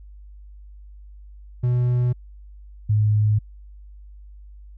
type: tone pair in turn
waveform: triangle / sine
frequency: 123.1 / 105.99 Hz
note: B2 / G#2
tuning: -5 / +36 cents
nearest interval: minor third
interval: 259 cents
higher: first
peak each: -15 dBFS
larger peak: neither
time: 1.63-2.13 / 2.89-3.39 s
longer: neither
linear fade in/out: 10 ms
effects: added 50 Hz sine -40 dBFS peak until 4.77 s